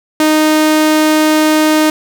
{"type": "tone", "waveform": "sawtooth", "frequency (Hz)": 309.3, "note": "D#4", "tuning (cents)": -10, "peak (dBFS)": -4, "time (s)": [0.2, 1.9], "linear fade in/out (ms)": 2, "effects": []}